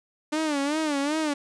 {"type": "tone with vibrato", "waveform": "sawtooth", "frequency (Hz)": 296.5, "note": "D4", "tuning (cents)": 17, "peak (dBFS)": -20, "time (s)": [0.32, 1.34], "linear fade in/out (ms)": 10, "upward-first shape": "sine", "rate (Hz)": 2.6, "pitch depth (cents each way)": 120, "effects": ["resampled to 22050 Hz", "9-bit"]}